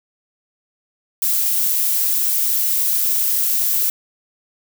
violet noise, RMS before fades -18 dBFS, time 1.22-3.9 s, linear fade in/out 2 ms, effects none

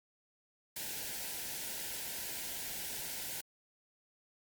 white band-stop noise, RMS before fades -41 dBFS, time 0.76-3.41 s, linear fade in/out 5 ms, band 990 to 1400 Hz, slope 96 dB/octave, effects Opus 48 kbps

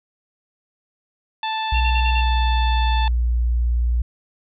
harmonic tone, 880 Hz, A5, in tune, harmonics 1 / 2 / 3 / 4 / 5, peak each -23 / -32 / -32 / -30 / -40 dBFS, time 1.43-3.08 s, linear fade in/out 2 ms
sine tone with pitch glide, 61.3 to 59.38 Hz, B1 to A#1, -12 to +33 cents, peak -16 dBFS, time 1.72-4.02 s, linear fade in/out 5 ms, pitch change -55 cents, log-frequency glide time 2.16-3.28 s
sine tone bursts, 2715 Hz, F7, 50 cents flat, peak -23 dBFS, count 5, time 1.74-2.214 s, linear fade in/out 10 ms, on 66 ms, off 36 ms
effects none

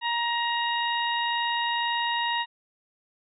harmonic tone, 942 Hz, A#5, 18 cents sharp, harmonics 1 / 2 / 3 / 4, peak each -27 / -30 / -32 / -33 dBFS, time 0.01-2.46 s, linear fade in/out 50 ms, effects none

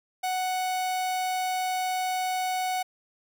45% pulse tone, 741 Hz, F#5, 2 cents sharp, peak -26 dBFS, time 0.23-2.83 s, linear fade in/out 10 ms, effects none

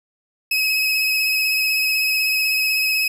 30% pulse tone with vibrato, 2557 Hz, D#7, 47 cents sharp, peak -14 dBFS, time 0.51-3.08 s, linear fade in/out 5 ms, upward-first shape sine, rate 16 Hz, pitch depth 21 cents each way, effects none

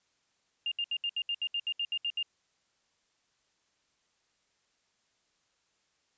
sine tone bursts, 2809 Hz, F7, 9 cents sharp, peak -29 dBFS, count 13, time 0.66-2.228 s, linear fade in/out 2 ms, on 56 ms, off 70 ms, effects white hiss -74 dBFS RMS until 6.17 s + resampled to 16000 Hz

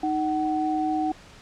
sine tone pair together, 311.1 / 750.7 Hz, D#4 / F#5, 0 / +25 cents, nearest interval octave + minor third, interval 1525 cents, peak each -25 dBFS, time 0.03-1.12 s, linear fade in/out 5 ms, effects pink hiss -48 dBFS RMS until 1.41 s + low-pass 6000 Hz 12 dB/octave

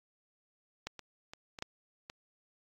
clicks, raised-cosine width 0.2 ms, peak -20 / -27 / -28 / -27 / -19 / -26 dBFS, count 6, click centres 0.87 / 0.993 / 1.335 / 1.588 / 1.624 / 2.099 s, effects AAC 64 kbps

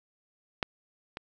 clicks, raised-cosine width 0.3 ms, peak -11 / -21 dBFS, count 2, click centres 0.628 / 1.171 s, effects none

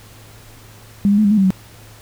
sine tone with pitch steps, 201.1 / 203.5 / 214.7 / 201.5 / 215.2 / 193.6 / 188 Hz, G3 / G#3 / A3 / G3 / A3 / G3 / F#3, +44 / -35 / -42 / +48 / -38 / -21 / +28 cents, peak -10 dBFS, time 1.05-1.505 s, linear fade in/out 0 ms, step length 65 ms, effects added 108 Hz sine -43 dBFS peak until 2.01 s + pink hiss -44 dBFS RMS until 2.01 s

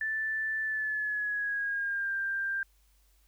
sine tone with pitch glide, 1760 to 1586.2 Hz, A6 to G6, 0 to +20 cents, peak -29 dBFS, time 0.01-2.63 s, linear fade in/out 2 ms, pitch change -180 cents, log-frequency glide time 0.62-2.14 s, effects added 50 Hz sine -63 dBFS peak until 3.27 s + white hiss -70 dBFS RMS until 3.27 s

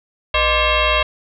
sine tone with frequency modulation, 1046.5 Hz, C6, in tune, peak -13 dBFS, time 0.34-1.03 s, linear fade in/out 5 ms, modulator 553 Hz, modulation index 4.2, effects none

